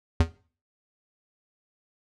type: tone with exponential decay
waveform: square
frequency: 82.5 Hz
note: E2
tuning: 2 cents sharp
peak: -14 dBFS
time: 0.2-0.3 s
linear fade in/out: 5 ms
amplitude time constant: 20 ms
effects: noise-tail reverb RT60 0.4 s tail -18 dB re dry + low-pass 6000 Hz 12 dB/octave